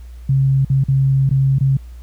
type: tone with dropouts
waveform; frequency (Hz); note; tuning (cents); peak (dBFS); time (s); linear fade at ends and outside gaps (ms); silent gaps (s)
sine; 135.4; C#3; -40; -11; 0.29-1.77; 5; 0.649-0.699 / 0.839-0.884 / 1.293-1.31 / 1.586-1.608
effects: added 60 Hz sine -32 dBFS peak until 2.02 s + pink hiss -54 dBFS RMS until 2.02 s